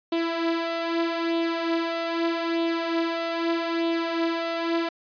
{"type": "tone with flanger", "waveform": "sawtooth", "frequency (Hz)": 333.4, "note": "E4", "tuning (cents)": 20, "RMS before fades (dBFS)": -26, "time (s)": [0.12, 4.89], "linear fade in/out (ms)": 5, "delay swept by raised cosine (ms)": [0.28, 4.58], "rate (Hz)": 0.8, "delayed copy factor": 0.55, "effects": ["resampled to 11025 Hz"]}